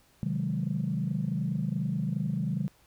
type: chord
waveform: sine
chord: Ab dominant seventh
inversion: first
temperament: equal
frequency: 130.81 / 155.56 / 185 / 207.7 Hz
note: C3 / Eb3 / Gb3 / Ab3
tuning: 0 / 0 / 0 / 0 cents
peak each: -33 / -31 / -32 / -34 dBFS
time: 0.23-2.68 s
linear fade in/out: 0 ms
effects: tanh soft clip ceiling -19 dBFS + pink hiss -63 dBFS RMS until 2.86 s